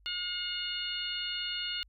harmonic tone, 717 Hz, F5, 45 cents sharp, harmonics 2 / 3 / 4 / 5 / 6, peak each -42 / -44 / -35 / -42 / -40 dBFS, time 0.06-1.83 s, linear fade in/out 0 ms, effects added 50 Hz sine -59 dBFS peak until 1.88 s

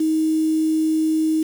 sine tone with quantisation, 315.4 Hz, D#4, 24 cents sharp, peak -16 dBFS, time 0-1.43 s, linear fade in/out 5 ms, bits 6, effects none

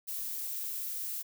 violet noise, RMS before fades -37 dBFS, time 0.07-1.23 s, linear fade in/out 20 ms, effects none

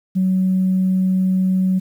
sine tone, 186.9 Hz, F#3, 18 cents sharp, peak -13 dBFS, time 0.15-1.8 s, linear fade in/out 20 ms, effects tanh soft clip ceiling -9 dBFS + 8-bit

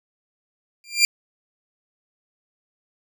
20% pulse tone with exponential growth, 2382 Hz, D7, 24 cents sharp, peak -5 dBFS, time 0.84-1.05 s, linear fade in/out 1 ms, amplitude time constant 44 ms, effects none

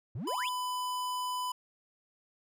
triangle exponential sweep, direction up, 98 to 3729 Hz, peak -33 dBFS, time 0.15-0.49 s, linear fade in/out 5 ms
square tone, 1000 Hz, B5, 21 cents sharp, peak -33 dBFS, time 0.27-1.52 s, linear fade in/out 5 ms
effects none

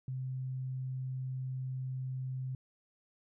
sine tone, 130 Hz, C3, 11 cents flat, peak -35 dBFS, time 0.08-2.55 s, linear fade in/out 2 ms, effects none

